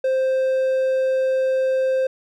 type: tone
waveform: triangle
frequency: 524 Hz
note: C5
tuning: 2 cents sharp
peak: -15 dBFS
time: 0.04-2.07 s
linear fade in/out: 5 ms
effects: none